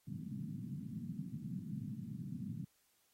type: band-pass noise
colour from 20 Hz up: white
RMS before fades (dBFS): -44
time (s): 0.07-2.65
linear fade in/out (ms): 10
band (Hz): 110 to 240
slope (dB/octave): 48
effects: white hiss -75 dBFS RMS until 3.13 s + AAC 48 kbps